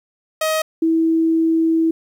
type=tone pair in turn; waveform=sawtooth / sine; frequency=630 / 325.5 Hz; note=D#5 / E4; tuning=+21 / -22 cents; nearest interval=major seventh; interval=1143 cents; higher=first; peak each=-13 dBFS; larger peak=neither; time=0.41-0.62 / 0.82-1.91 s; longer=second; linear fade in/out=5 ms; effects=9-bit